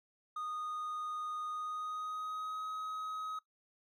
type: tone with pitch glide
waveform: triangle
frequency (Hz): 1235 to 1267.5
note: D#6 to D#6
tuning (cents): -13 to +32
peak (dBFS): -36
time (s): 0.36-3.39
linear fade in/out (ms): 5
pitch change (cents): +45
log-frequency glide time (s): 1.48-2.65
effects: noise-tail reverb RT60 0.1 s tail -17 dB re dry